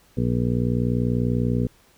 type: harmonic tone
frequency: 60.1 Hz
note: B1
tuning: 46 cents flat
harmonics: 1 / 2 / 3 / 4 / 5 / 6 / 7 / 8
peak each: -30 / -23 / -26 / -25 / -36 / -39 / -32 / -33 dBFS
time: 0.17-1.67 s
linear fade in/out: 5 ms
effects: pink hiss -57 dBFS RMS until 1.97 s